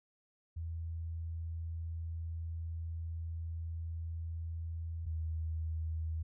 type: tone pair in turn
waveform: sine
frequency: 82.41 / 80.34 Hz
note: E2 / E2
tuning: 0 / -44 cents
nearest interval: unison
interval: 44 cents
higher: first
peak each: -37 / -34 dBFS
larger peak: second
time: 0.56-5.06 / 5.06-6.23 s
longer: first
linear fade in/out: 10 ms
effects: none